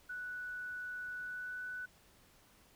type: tone with pitch glide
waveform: sine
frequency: 1480 to 1491.2 Hz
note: F#6 to F#6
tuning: 0 to +13 cents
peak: -40 dBFS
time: 0.09-1.86 s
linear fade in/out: 10 ms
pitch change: +13 cents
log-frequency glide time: 1.19-1.62 s
effects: pink hiss -65 dBFS RMS until 2.75 s